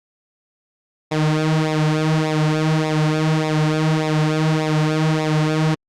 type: tone with flanger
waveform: sawtooth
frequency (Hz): 155.56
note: D#3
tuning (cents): 0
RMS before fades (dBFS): -18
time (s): 1.11-5.75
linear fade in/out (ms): 10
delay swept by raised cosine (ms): 0.65 to 5.45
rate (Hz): 1.7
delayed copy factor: -0.75
effects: low-pass 6000 Hz 12 dB/octave + Opus 48 kbps